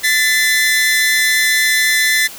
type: tone pair together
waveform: sawtooth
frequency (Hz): 1760 / 2026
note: A6 / B6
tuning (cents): 0 / +44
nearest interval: major second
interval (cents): 244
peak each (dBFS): -11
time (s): 0.03-2.28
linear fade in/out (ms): 20
effects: white hiss -33 dBFS RMS until 2.38 s